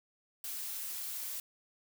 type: noise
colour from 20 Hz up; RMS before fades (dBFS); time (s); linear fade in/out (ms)
blue; -40; 0.44-1.4; 2
effects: none